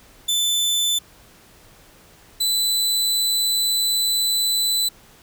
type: tone pair in turn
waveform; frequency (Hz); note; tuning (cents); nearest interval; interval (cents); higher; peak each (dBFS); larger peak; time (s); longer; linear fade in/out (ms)
sawtooth; 3520 / 3996; A7 / B7; 0 / +20; major second; 220; second; -15; neither; 0.28-0.99 / 2.4-4.89; second; 10
effects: pink hiss -50 dBFS RMS until 5.22 s